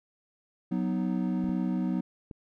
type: chord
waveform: triangle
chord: B major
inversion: second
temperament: equal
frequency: 185 / 246.9 / 311.1 Hz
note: F#3 / B3 / D#4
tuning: 0 / 0 / 0 cents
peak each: -27 / -29 / -32 dBFS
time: 0.71-2.01 s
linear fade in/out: 10 ms
type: clicks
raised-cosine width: 3 ms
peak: -28 dBFS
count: 3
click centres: 1.442 / 1.493 / 2.312 s
effects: none